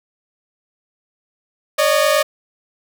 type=tone pair together; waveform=sawtooth; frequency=561.1 / 610 Hz; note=C#5 / D#5; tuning=+21 / -34 cents; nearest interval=minor second; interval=145 cents; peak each=-13 / -11 dBFS; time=1.78-2.23 s; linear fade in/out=10 ms; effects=none